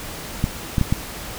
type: clicks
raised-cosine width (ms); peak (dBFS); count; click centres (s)
5; -5; 4; 0.441 / 0.782 / 0.813 / 0.925
effects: pink hiss -33 dBFS RMS until 1.38 s